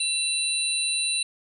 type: tone cluster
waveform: sine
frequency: 2709 / 3975 / 9170 Hz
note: E7 / B7 / D9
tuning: +47 / +10 / -42 cents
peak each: -30 / -26 / -27 dBFS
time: 0-1.23 s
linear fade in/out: 5 ms
effects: none